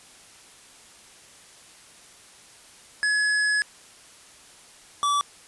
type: tone pair in turn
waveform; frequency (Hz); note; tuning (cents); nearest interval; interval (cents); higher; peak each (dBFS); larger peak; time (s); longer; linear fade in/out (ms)
square; 1693 / 1153.6; G#6 / D6; +33 / -31; perfect fifth; 664; first; -21; neither; 3.03-3.62 / 5.03-5.21; first; 0
effects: white hiss -50 dBFS RMS until 5.47 s + resampled to 24000 Hz